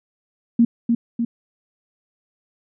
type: tone with echo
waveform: sine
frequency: 233.6 Hz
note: A#3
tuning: 4 cents sharp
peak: -10 dBFS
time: 0.59-0.65 s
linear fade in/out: 5 ms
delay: 300 ms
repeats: 2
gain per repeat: -4 dB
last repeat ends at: 1.25 s
effects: none